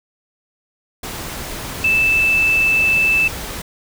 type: tone in noise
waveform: sine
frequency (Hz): 2637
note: E7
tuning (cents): 0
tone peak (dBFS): -12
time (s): 1.84-3.28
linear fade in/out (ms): 5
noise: pink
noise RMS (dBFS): -28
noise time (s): 1.03-3.62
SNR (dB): +13
effects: none